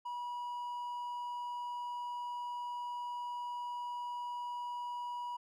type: tone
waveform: triangle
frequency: 970 Hz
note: B5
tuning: 31 cents flat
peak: -36 dBFS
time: 0.05-5.37 s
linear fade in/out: 10 ms
effects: none